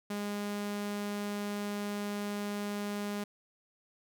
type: tone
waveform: sawtooth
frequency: 205.1 Hz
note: G#3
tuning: 21 cents flat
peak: -30 dBFS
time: 0.1-3.24 s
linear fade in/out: 5 ms
effects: none